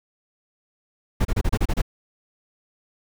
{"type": "noise bursts", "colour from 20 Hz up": "brown", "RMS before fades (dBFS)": -19, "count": 8, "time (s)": [1.2, 1.818], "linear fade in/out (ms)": 10, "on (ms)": 51, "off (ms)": 30, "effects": []}